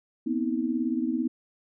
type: tone cluster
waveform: sine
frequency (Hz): 240.1 / 258.1 / 318.4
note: B3 / C4 / D#4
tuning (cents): -49 / -23 / +40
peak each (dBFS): -29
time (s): 0.26-1.28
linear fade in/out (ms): 10
effects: none